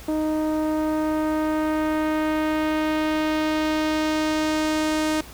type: tone with low-pass filter sweep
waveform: sawtooth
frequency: 310 Hz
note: D#4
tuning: 6 cents flat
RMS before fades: -23 dBFS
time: 0.08-5.21 s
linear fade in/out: 5 ms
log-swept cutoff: 700 to 10000 Hz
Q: 0.84
effects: added 60 Hz sine -43 dBFS peak until 5.33 s + pink hiss -43 dBFS RMS until 5.33 s